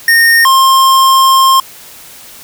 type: tone pair in turn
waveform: square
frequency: 1841 / 1062.2 Hz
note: A#6 / C6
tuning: -22 / +26 cents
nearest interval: minor seventh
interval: 952 cents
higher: first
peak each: -5 dBFS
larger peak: neither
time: 0.08-0.45 / 0.45-1.6 s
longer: second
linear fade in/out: 2 ms
effects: white hiss -34 dBFS RMS until 2.43 s